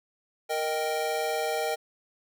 square chord, Eb major, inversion second, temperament equal, 466.2 / 622.3 / 784 Hz, Bb4 / Eb5 / G5, 0 / 0 / 0 cents, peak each -32 dBFS, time 0.49-1.76 s, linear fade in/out 20 ms, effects none

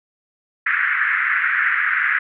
white band-pass noise, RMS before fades -19 dBFS, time 0.66-2.19 s, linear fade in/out 5 ms, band 1400 to 2000 Hz, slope 48 dB/octave, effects none

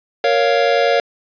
square chord, Bb minor, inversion none, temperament equal with one note detuned, 466.2 / 556.9 / 698.5 Hz, Bb4 / Db5 / F5, 0 / +8 / 0 cents, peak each -18 / -17 / -18 dBFS, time 0.24-1 s, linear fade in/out 2 ms, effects resampled to 11025 Hz + 8-bit

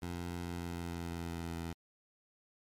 15% pulse tone with pitch glide, 87 to 83.79 Hz, F2 to E2, -6 to +29 cents, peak -32 dBFS, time 0.02-1.73 s, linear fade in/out 5 ms, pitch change -65 cents, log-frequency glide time 0.39-1.56 s, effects MP3 96 kbps

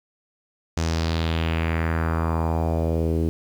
sawtooth tone with low-pass filter sweep, 81.7 Hz, E2, 15 cents flat, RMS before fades -23 dBFS, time 0.77-3.29 s, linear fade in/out 0 ms, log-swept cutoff 6600 to 350 Hz, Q 2.6, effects 8-bit

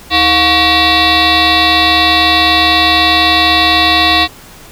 sine tone with frequency modulation, 2300 Hz, D7, 37 cents flat, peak -5 dBFS, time 0.1-4.28 s, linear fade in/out 50 ms, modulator 396 Hz, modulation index 5, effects tanh soft clip ceiling -3 dBFS + pink hiss -36 dBFS RMS until 4.71 s

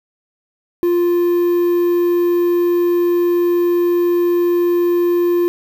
triangle tone with quantisation, 349.2 Hz, F4, in tune, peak -10 dBFS, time 0.83-5.48 s, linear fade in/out 0 ms, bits 6, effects none

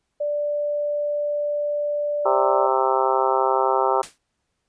sine tone, 587.3 Hz, D5, in tune, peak -21 dBFS, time 0.2-2.67 s, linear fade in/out 10 ms
harmonic tone, 131.7 Hz, C3, 12 cents sharp, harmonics 3 / 4 / 5 / 6 / 7 / 8 / 9 / 10, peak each -24 / -25 / -27 / -24 / -23 / -29 / -29 / -27 dBFS, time 2.25-4.02 s, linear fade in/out 10 ms
white noise with exponential decay, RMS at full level -30 dBFS, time 4.03-4.18 s, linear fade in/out 1 ms, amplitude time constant 32 ms
effects pink hiss -75 dBFS RMS until 4.68 s + resampled to 22050 Hz

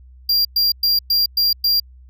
square tone bursts, 4765 Hz, D8, 24 cents sharp, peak -14 dBFS, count 6, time 0.29-1.8 s, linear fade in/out 5 ms, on 160 ms, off 110 ms, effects added 63 Hz sine -41 dBFS peak until 2.09 s

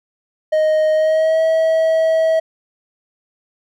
triangle tone with pitch glide, 622.3 to 644.6 Hz, D#5 to E5, 0 to -39 cents, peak -10 dBFS, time 0.52-2.4 s, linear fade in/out 10 ms, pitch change +61 cents, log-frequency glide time 0.93-1.42 s, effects none

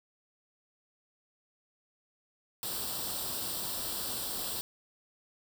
white noise with comb filter, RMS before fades -36 dBFS, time 2.63-4.61 s, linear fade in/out 0 ms, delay 0.23 ms, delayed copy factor +0.7, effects none

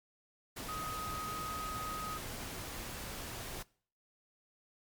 sine tone in noise, 1257 Hz, D#6, 17 cents sharp, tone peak -39 dBFS, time 0.68-2.18 s, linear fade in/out 10 ms, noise pink, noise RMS -43 dBFS, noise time 0.56-3.63 s, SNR +1 dB, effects noise-tail reverb RT60 0.5 s tail -23 dB re dry + MP3 96 kbps

